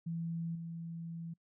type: tone with level steps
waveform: sine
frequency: 166.6 Hz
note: E3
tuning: 19 cents sharp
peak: -35 / -40 dBFS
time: 0.06-1.34 s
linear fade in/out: 10 ms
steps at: 0.55 s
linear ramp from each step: 5 ms
effects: noise-tail reverb RT60 0.1 s tail -26 dB re dry